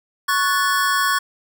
square chord, F# minor, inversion second, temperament equal with one note detuned, 1108.7 / 1480 / 1742.8 Hz, C#6 / F#6 / A6, 0 / 0 / -17 cents, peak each -20 / -23 / -23 dBFS, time 0.28-1.19 s, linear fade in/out 10 ms, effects none

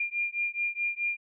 sine beating tone pair, 2400 / 2404.7 Hz, D7 / D7, +37 / +40 cents, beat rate 4.7 Hz, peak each -31 dBFS, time 0-1.17 s, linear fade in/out 5 ms, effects none

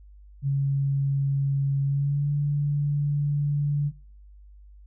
sine tone with pitch glide, 138.59 to 144.89 Hz, C#3 to D3, 0 to -23 cents, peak -21 dBFS, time 0.42-3.92 s, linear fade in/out 50 ms, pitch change +77 cents, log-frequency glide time 1.83-2.32 s, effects noise-tail reverb RT60 0.5 s tail -24 dB re dry + added 50 Hz sine -46 dBFS peak until 4.86 s

